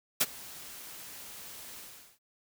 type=noise with ADSR envelope; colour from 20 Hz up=white; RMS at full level=-23 dBFS; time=0.2-2.19 s; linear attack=13 ms; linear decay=38 ms; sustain=-23 dB; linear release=420 ms; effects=none